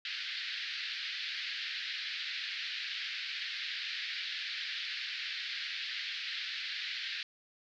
white band-pass noise, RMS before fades -39 dBFS, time 0.05-7.23 s, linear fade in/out 2 ms, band 1600 to 4500 Hz, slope 48 dB/octave, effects none

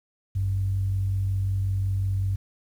sine tone pair together, 51.23 / 96.7 Hz, G#1 / G2, -23 / -23 cents, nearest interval major seventh, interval 1100 cents, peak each -32 / -22 dBFS, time 0.35-2.36 s, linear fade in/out 10 ms, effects tanh soft clip ceiling -16 dBFS + 9-bit

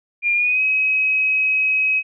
sine tone with pitch glide, 2401 to 2544 Hz, D7 to D#7, +38 to +38 cents, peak -15 dBFS, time 0.22-2.03 s, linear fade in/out 50 ms, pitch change +100 cents, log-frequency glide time 0.34-0.62 s, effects none

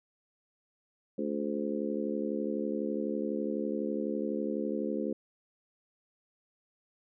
harmonic tone with a mistuned harmonic, 72 Hz, D2, 34 cents flat, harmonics 3 / 4 / 5 / 6 / 7, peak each -35 / -36 / -37 / -38 / -38 dBFS, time 1.18-5.13 s, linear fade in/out 5 ms, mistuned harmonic 7, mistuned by +48 cents, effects none

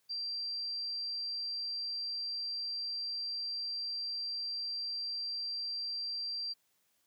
sine tone, 4716 Hz, D8, 6 cents sharp, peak -35 dBFS, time 0.09-6.54 s, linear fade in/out 20 ms, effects white hiss -75 dBFS RMS until 7.06 s + high-pass 60 Hz 12 dB/octave

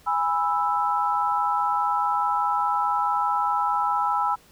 sine chord, E major, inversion first, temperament just, 824.1 / 988.9 / 1318.5 Hz, G#5 / B5 / E6, -14 / +2 / 0 cents, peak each -25 / -25 / -25 dBFS, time 0.06-4.36 s, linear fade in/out 20 ms, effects pink hiss -55 dBFS RMS until 4.51 s

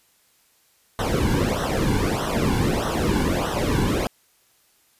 brown noise with flanger, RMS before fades -22 dBFS, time 0.99-4.07 s, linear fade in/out 0 ms, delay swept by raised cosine 0.42 to 1.62 ms, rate 1.6 Hz, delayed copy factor -0.9, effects white hiss -61 dBFS RMS until 4.99 s + resampled to 32000 Hz

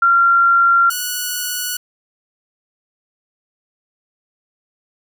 sine / 5% pulse tone pair in turn, 1378 / 1471.5 Hz, F6 / F#6, -24 / -10 cents, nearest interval minor second, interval 114 cents, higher second, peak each -9 dBFS, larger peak neither, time 0.02-0.9 / 0.9-1.77 s, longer first, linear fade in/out 5 ms, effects none

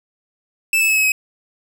45% pulse tone with pitch steps, 2637 / 2613 / 2589 / 2565 / 2541 Hz, E7 / E7 / E7 / E7 / D#7, 0 / -16 / -32 / -48 / +36 cents, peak -13 dBFS, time 0.73-1.12 s, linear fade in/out 2 ms, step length 78 ms, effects none

